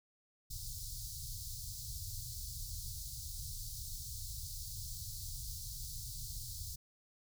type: band-stop noise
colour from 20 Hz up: pink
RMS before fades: -44 dBFS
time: 0.5-6.76 s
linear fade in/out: 10 ms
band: 130 to 4200 Hz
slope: 48 dB/octave
effects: none